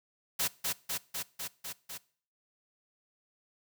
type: noise with echo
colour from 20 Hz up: white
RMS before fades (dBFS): -30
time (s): 0.39-0.48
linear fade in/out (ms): 10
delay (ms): 250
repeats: 6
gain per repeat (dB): -2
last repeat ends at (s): 1.98
effects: noise-tail reverb RT60 0.5 s tail -22 dB re dry